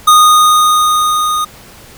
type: tone with level ramp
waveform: square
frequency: 1234 Hz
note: D#6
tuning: 15 cents flat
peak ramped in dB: -3 to -13 dBFS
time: 0.07-1.45 s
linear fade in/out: 10 ms
effects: pink hiss -37 dBFS RMS until 1.97 s